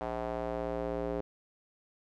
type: tone with band-pass filter sweep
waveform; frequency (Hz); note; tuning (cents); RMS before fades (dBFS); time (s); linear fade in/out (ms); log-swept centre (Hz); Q
square; 58.27; A#1; 0; -35; 0.01-1.21; 0; 710 to 470; 2.1
effects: none